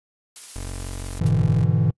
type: noise with tremolo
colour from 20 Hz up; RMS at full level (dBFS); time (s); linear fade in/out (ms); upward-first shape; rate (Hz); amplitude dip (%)
blue; -36; 0.36-1.19; 0; sine; 16; 25
type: tone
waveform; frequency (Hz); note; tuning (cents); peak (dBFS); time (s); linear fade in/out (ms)
25% pulse; 45.79; F#1; -17; -26; 0.56-1.64; 0
type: chord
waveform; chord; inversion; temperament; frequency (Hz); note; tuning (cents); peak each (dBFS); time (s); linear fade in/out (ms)
triangle; E dominant seventh; first; just; 103.01 / 123.61 / 148.33 / 164.81; G#2 / B2 / D3 / E3; -14 / +2 / +18 / 0; -20; 1.21-1.91; 5
type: noise with exponential decay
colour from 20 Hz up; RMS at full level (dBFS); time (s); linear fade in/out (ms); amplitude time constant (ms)
white; -33; 1.26-1.34; 5; 17
effects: noise-tail reverb RT60 0.1 s tail -26 dB re dry + resampled to 24000 Hz